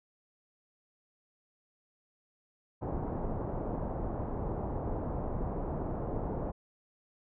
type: low-pass noise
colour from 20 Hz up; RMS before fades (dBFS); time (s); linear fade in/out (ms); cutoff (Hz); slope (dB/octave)
pink; -35; 2.81-6.52; 20; 900; 24
effects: none